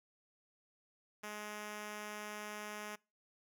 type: tone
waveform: 5% pulse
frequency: 210 Hz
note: G#3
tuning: 19 cents sharp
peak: -32 dBFS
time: 1.23-2.96 s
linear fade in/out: 10 ms
effects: noise-tail reverb RT60 0.3 s tail -25 dB re dry